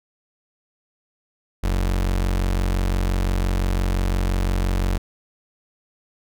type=tone; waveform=35% pulse; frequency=45.81 Hz; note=F#1; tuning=17 cents flat; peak=-17 dBFS; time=1.63-4.98 s; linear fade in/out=10 ms; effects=none